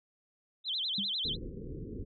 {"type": "tone with vibrato", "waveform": "sine", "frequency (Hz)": 3537, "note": "A7", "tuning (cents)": 8, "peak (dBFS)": -31, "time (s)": [0.64, 1.37], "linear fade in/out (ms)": 50, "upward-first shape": "sine", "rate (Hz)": 10, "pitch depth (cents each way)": 260}
{"type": "tone with exponential decay", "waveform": "sine", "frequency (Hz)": 200, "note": "G3", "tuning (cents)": 35, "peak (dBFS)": -31, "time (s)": [0.98, 1.14], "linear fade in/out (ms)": 5, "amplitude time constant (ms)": 33}
{"type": "low-pass noise", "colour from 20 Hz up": "pink", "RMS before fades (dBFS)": -41, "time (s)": [1.24, 2.05], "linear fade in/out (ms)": 20, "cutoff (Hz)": 490, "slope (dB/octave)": 96}
{"effects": []}